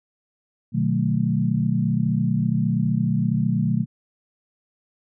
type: chord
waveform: sine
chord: B dominant seventh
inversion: none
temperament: equal with one note detuned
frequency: 123.47 / 152.27 / 185 / 220 Hz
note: B2 / D#3 / F#3 / A3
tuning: 0 / -37 / 0 / 0 cents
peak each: -24 dBFS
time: 0.72-3.86 s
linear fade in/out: 50 ms
effects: none